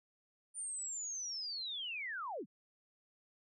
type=linear sweep; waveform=sine; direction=down; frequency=9200 to 136.5 Hz; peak=-39 dBFS; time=0.54-2.46 s; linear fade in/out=50 ms; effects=none